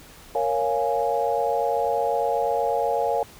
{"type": "chord", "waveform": "sine", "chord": "Bb minor seventh", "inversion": "none", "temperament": "equal", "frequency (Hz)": [466.2, 554.4, 698.5, 830.6], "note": ["Bb4", "Db5", "F5", "Ab5"], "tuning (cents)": [0, 0, 0, 0], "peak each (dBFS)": -26, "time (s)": [0.35, 3.23], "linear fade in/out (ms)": 2, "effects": ["pink hiss -47 dBFS RMS until 3.39 s"]}